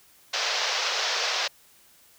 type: band-pass noise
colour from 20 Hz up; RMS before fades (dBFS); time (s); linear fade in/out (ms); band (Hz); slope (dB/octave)
white; -27; 0.33-1.48; 10; 450 to 5800; 48
effects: white hiss -57 dBFS RMS until 2.18 s